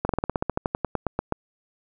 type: slowing click train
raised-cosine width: 1 ms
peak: -9 dBFS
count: 17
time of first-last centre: 0.05-1.324 s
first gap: 42 ms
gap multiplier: 1.08
effects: none